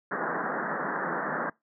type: band-pass noise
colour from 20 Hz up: white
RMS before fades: -31 dBFS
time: 0.11-1.5 s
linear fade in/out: 5 ms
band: 150 to 1800 Hz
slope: 96 dB/octave
effects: noise-tail reverb RT60 0.2 s tail -23 dB re dry